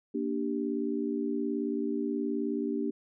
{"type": "chord", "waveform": "sine", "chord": "G minor", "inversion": "first", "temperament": "just", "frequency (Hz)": [235.2, 294, 392], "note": ["Bb3", "D4", "G4"], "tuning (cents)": [16, 2, 0], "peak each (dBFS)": [-33, -32, -34], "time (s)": [0.14, 2.91], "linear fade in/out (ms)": 10, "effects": []}